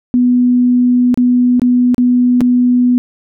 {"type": "tone with dropouts", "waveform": "sine", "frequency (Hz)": 246.9, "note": "B3", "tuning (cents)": 0, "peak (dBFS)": -7, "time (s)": [0.14, 2.98], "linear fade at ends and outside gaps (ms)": 0, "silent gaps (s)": [[1.143, 1.175], [1.596, 1.618], [1.945, 1.981], [2.407, 2.414]], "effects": []}